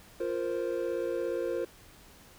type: chord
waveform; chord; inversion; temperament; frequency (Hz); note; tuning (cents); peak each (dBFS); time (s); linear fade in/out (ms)
triangle; F suspended fourth; none; equal; 349.2 / 466.2 / 523.3; F4 / Bb4 / C5; 0 / 0 / 0; -32; 0.2-1.65; 5
effects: pink hiss -55 dBFS RMS until 2.38 s